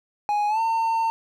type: tone with pitch glide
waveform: triangle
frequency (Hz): 830.6 to 905.8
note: G#5 to A#5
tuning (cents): 0 to -50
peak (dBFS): -18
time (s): 0.29-1.1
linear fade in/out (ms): 0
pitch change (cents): +150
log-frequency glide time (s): 0.48-0.6
effects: none